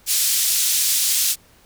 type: band-pass noise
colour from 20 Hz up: white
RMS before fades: -19 dBFS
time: 0.06-1.36 s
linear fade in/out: 50 ms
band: 3800 to 12000 Hz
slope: 12 dB/octave
effects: pink hiss -53 dBFS RMS until 1.65 s